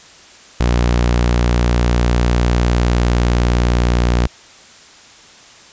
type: tone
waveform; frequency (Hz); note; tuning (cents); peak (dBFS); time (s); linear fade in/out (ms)
sawtooth; 59.8; A#1; +45; -8; 0.6-4.27; 5
effects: white hiss -42 dBFS RMS until 5.72 s + resampled to 16000 Hz